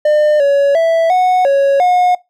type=tone with pitch steps; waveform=triangle; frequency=602 / 562 / 659 / 735 / 554 / 722 Hz; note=D5 / C#5 / E5 / F#5 / C#5 / F#5; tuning=+43 / +24 / -1 / -12 / -1 / -43 cents; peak=-6 dBFS; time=0.05-2.15 s; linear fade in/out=5 ms; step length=350 ms; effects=noise-tail reverb RT60 0.2 s tail -22 dB re dry